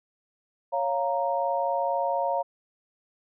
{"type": "chord", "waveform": "sine", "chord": "Bb minor", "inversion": "first", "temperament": "equal", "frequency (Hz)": [554.4, 698.5, 932.3], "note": ["Db5", "F5", "Bb5"], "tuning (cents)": [0, 0, 0], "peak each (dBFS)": -28, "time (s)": [0.72, 2.43], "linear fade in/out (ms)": 20, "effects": []}